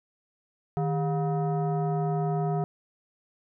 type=tone with frequency modulation; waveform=sine; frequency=155.8 Hz; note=D#3; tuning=3 cents sharp; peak=-24 dBFS; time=0.77-2.64 s; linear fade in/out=0 ms; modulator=559 Hz; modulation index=0.94; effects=none